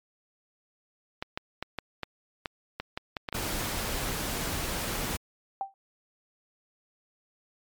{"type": "clicks", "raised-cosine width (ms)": 0.3, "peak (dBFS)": -16, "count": 11, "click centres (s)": [1.225, 1.375, 1.626, 1.787, 2.033, 2.458, 2.8, 2.975, 3.168, 3.288, 3.327]}
{"type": "noise", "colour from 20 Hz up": "pink", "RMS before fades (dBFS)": -32, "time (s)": [3.34, 5.17], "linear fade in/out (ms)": 10}
{"type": "tone with exponential decay", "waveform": "sine", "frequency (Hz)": 782, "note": "G5", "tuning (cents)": -4, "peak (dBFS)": -25, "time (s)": [5.61, 5.74], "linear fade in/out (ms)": 1, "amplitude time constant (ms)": 27}
{"effects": ["MP3 96 kbps"]}